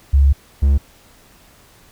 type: tone pair in turn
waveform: sine / triangle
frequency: 69.3 / 69.61 Hz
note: C#2 / C#2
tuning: 0 / +8 cents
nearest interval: unison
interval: 8 cents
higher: second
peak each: -8 dBFS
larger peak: neither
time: 0.13-0.33 / 0.62-0.78 s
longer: first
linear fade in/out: 10 ms
effects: pink hiss -49 dBFS RMS until 1.91 s